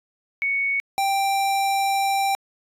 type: tone pair in turn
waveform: sine / square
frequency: 2223 / 785.9 Hz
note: C#7 / G5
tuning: +4 / +4 cents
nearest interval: octave + tritone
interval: 1800 cents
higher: first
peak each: -20 dBFS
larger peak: neither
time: 0.42-0.8 / 0.98-2.35 s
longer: second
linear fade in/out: 0 ms
effects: resampled to 32000 Hz